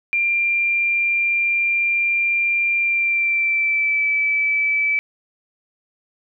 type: tone with pitch glide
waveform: sine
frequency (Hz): 2382 to 2308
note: D7 to D7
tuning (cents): +24 to -31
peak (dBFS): -16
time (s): 0.13-4.99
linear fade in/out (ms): 0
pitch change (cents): -55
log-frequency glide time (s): 2.78-4.06
effects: none